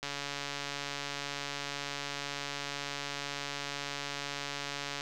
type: click train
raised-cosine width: 0.2 ms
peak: -19 dBFS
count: 708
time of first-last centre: 0.03-5.009 s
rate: 142 Hz
effects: none